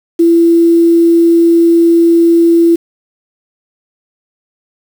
sine tone with quantisation, 336.3 Hz, E4, 35 cents sharp, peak -4 dBFS, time 0.19-2.76 s, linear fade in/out 10 ms, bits 5, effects none

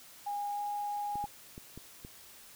sine tone with pitch glide, 817 to 822.7 Hz, G#5 to G#5, -29 to -17 cents, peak -33 dBFS, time 0.26-1.26 s, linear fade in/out 10 ms, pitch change +12 cents, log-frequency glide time 0.54-0.62 s
clicks, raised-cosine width 3 ms, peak -32 dBFS, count 5, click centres 1.156 / 1.241 / 1.579 / 1.776 / 2.049 s
effects white hiss -54 dBFS RMS until 2.55 s

